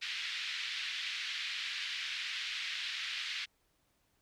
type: band-pass noise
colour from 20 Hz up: white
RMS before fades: -39 dBFS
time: 0.01-3.46 s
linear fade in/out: 20 ms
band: 1800 to 3900 Hz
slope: 24 dB/octave
effects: pink hiss -75 dBFS RMS until 4.21 s